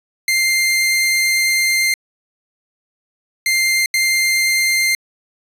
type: tone bursts at uneven times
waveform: sawtooth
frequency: 2097 Hz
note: C7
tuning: 3 cents sharp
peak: -10 dBFS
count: 3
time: 0.28-1.94 / 3.46-3.86 / 3.94-4.95 s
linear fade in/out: 2 ms
effects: resampled to 32000 Hz